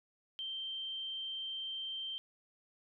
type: tone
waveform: sine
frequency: 3136 Hz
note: G7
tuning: in tune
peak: -38 dBFS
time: 0.39-2.18 s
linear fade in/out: 0 ms
effects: none